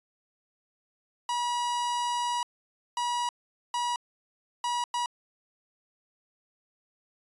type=tone bursts at uneven times; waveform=45% pulse; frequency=966 Hz; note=B5; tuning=39 cents flat; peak=-27 dBFS; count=5; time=1.29-2.43 / 2.97-3.29 / 3.74-3.96 / 4.64-4.84 / 4.94-5.06 s; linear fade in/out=2 ms; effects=resampled to 24000 Hz